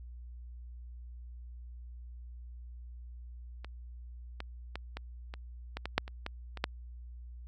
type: clicks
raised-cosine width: 0.3 ms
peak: -28 / -23 / -22 / -23 / -27 / -21 / -20 / -9 / -29 / -20 / -26 / -12 dBFS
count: 12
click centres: 3.646 / 4.404 / 4.756 / 4.97 / 5.339 / 5.77 / 5.856 / 5.98 / 6.079 / 6.264 / 6.573 / 6.641 s
effects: added 60 Hz sine -44 dBFS peak until 7.47 s